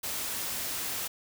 white noise, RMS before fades -34 dBFS, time 0.03-1.08 s, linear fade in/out 10 ms, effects none

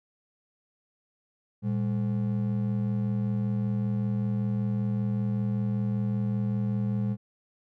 triangle ring-modulated tone, 158.5 Hz, D#3, 32 cents sharp, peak -20 dBFS, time 1.62-7.17 s, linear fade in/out 50 ms, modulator 42.6 Hz, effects none

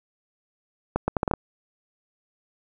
accelerating click train, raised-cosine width 1 ms, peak -8 dBFS, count 7, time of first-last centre 0.96-1.337 s, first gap 120 ms, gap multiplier 0.73, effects none

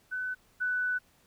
sine tone pair in turn, 1505 / 1492 Hz, F#6 / F#6, +29 / +14 cents, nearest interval unison, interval 15 cents, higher first, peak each -31 / -27 dBFS, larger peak second, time 0.11-0.35 / 0.6-0.99 s, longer second, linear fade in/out 20 ms, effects pink hiss -65 dBFS RMS until 1.26 s

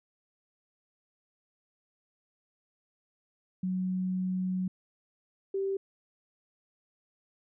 sine tone pair in turn, 185 / 389.7 Hz, F#3 / G4, 0 / -10 cents, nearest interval octave + minor second, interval 1290 cents, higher second, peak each -28 dBFS, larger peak neither, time 3.63-4.68 / 5.54-5.77 s, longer first, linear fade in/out 5 ms, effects none

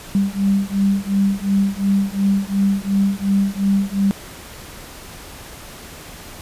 sine beating tone pair, 196 / 198.8 Hz, G3 / G3, 0 / +25 cents, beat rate 2.8 Hz, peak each -18 dBFS, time 0.15-4.11 s, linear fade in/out 0 ms, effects pink hiss -37 dBFS RMS until 6.41 s + resampled to 32000 Hz

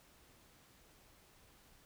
silence, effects pink hiss -65 dBFS RMS until 1.85 s

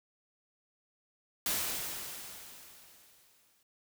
white noise with exponential decay, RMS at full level -31 dBFS, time 1.46-3.63 s, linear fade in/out 2 ms, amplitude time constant 470 ms, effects none

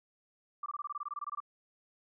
sine tone bursts, 1174.7 Hz, D6, in tune, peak -35 dBFS, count 15, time 0.63-1.403 s, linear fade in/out 5 ms, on 31 ms, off 22 ms, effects none

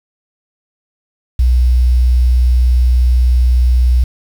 sine tone with quantisation, 61.74 Hz, B1, in tune, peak -7 dBFS, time 1.39-4.04 s, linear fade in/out 5 ms, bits 6, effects none

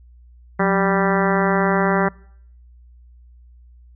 harmonic tone with a mistuned harmonic, 196 Hz, G3, in tune, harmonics 1 / 2 / 3 / 4 / 5 / 6 / 7 / 8 / 9 / 10, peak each -19 / -22 / -24 / -25 / -26 / -27 / -27 / -28 / -29 / -29 dBFS, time 0.59-2.09 s, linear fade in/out 10 ms, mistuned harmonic 1, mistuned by -130 cents, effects noise-tail reverb RT60 0.7 s tail -26 dB re dry + added 60 Hz sine -44 dBFS peak until 3.95 s

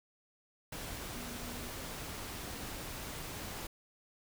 sine tone in noise, 241.6 Hz, B3, 38 cents flat, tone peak -47 dBFS, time 1.13-1.68 s, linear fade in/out 5 ms, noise pink, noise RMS -43 dBFS, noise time 0.72-3.67 s, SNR -7 dB, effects none

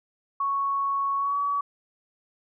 sine tone with pitch glide, 1108.7 to 1136.6 Hz, C#6 to C#6, 0 to +43 cents, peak -23 dBFS, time 0.4-1.61 s, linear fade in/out 5 ms, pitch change +43 cents, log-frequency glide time 1.17-1.38 s, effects none

